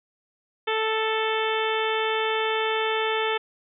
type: harmonic tone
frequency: 440.2 Hz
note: A4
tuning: 1 cent sharp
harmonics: 1 / 2 / 3 / 4 / 5 / 6 / 7 / 8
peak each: -26 / -29 / -31 / -32 / -33 / -34 / -34 / -35 dBFS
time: 0.67-3.38 s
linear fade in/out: 10 ms
effects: none